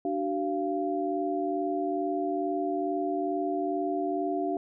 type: tone cluster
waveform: sine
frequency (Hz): 295 / 377.3 / 691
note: D4 / F#4 / F5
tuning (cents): +8 / +34 / -19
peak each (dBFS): -31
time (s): 0.05-4.57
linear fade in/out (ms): 2
effects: none